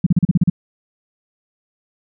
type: tone bursts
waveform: sine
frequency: 174.61 Hz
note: F3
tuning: in tune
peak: -8 dBFS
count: 8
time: 0.04-0.499 s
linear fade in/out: 5 ms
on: 25 ms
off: 37 ms
effects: none